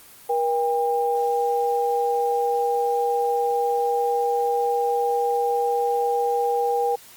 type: tone pair together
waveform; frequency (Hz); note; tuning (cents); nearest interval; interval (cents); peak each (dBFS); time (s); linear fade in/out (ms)
sine; 477.2 / 800.9; A#4 / G5; +41 / +37; major sixth; 896; -22; 0.29-6.96; 10
effects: white hiss -47 dBFS RMS until 7.16 s + Opus 24 kbps